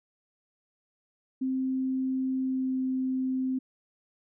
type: tone with pitch glide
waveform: sine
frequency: 261.6 to 259.9 Hz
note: C4 to C4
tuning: 0 to -11 cents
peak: -26 dBFS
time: 1.41-3.59 s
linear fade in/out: 10 ms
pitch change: -11 cents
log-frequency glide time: 2.41-2.79 s
effects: none